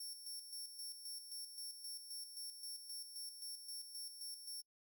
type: tone with tremolo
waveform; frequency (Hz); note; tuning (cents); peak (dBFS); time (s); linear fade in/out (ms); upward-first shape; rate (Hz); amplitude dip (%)
20% pulse; 5460; F8; -40; -40; 0-4.62; 5; square; 3.8; 55
effects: noise-tail reverb RT60 0.1 s tail -24 dB re dry